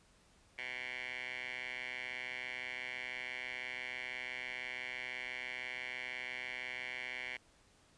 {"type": "tone with band-pass filter", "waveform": "10% pulse", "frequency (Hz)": 126, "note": "B2", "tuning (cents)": 35, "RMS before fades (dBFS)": -43, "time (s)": [0.58, 7.37], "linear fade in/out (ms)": 5, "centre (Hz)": 2300, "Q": 8.2, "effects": ["pink hiss -67 dBFS RMS until 7.97 s", "resampled to 22050 Hz"]}